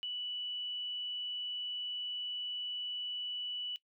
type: tone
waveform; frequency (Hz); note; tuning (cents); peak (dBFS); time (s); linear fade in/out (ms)
sine; 2960; F#7; 0; -36; 0.03-3.76; 0
effects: noise-tail reverb RT60 0.1 s tail -18 dB re dry